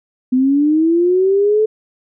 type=linear sweep; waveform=sine; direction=up; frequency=250.3 to 437.9 Hz; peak=-10 dBFS; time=0.32-1.66 s; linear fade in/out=10 ms; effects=none